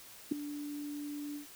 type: tone with ADSR envelope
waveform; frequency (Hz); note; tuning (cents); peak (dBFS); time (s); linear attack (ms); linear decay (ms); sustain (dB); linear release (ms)
sine; 291.9; D4; -10; -23; 0.31-1.47; 11; 4; -15; 120
effects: white hiss -53 dBFS RMS until 1.55 s